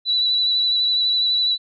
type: tone with vibrato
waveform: sine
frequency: 3951 Hz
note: B7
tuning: in tune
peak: -16 dBFS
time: 0.05-1.58 s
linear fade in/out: 50 ms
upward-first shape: sine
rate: 12 Hz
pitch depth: 20 cents each way
effects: none